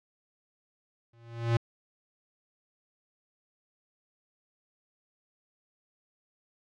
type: tone with exponential growth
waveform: square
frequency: 116.54 Hz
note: A#2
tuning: in tune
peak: -21 dBFS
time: 1.13-1.57 s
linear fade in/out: 5 ms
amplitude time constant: 94 ms
effects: low-pass 4000 Hz 12 dB/octave

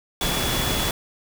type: tone in noise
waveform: sine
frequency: 3405 Hz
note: G#7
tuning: 42 cents sharp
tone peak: -29 dBFS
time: 0.21-0.91 s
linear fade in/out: 2 ms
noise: pink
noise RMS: -24 dBFS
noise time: 0.21-0.91 s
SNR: -8 dB
effects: none

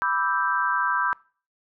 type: chord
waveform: sine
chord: E minor seventh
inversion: second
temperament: equal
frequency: 987.8 / 1174.7 / 1318.5 / 1568 Hz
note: B5 / D6 / E6 / G6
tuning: 0 / 0 / 0 / 0 cents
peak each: -26 / -28 / -28 / -25 dBFS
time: 0.02-1.13 s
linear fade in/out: 0 ms
effects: noise-tail reverb RT60 0.4 s tail -23 dB re dry

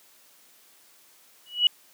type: tone with exponential growth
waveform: sine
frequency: 2930 Hz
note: F#7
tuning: 18 cents flat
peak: -12 dBFS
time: 1.46-1.67 s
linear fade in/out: 2 ms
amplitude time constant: 44 ms
effects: white hiss -57 dBFS RMS until 1.93 s + high-pass 200 Hz 12 dB/octave

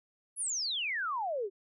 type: exponential sweep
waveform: sine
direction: down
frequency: 11000 to 370 Hz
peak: -31 dBFS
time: 0.36-1.5 s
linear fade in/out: 50 ms
effects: none

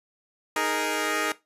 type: chord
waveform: 10% pulse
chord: D# suspended fourth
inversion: none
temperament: equal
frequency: 311.1 / 415.3 / 466.2 Hz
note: D#4 / G#4 / A#4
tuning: 0 / 0 / 0 cents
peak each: -21 dBFS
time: 0.56-1.32 s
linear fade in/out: 2 ms
effects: noise-tail reverb RT60 0.2 s tail -17 dB re dry + resampled to 32000 Hz

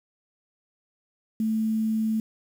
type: tone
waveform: sine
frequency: 220 Hz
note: A3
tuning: in tune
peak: -22 dBFS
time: 1.4-2.2 s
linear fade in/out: 2 ms
effects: 8-bit

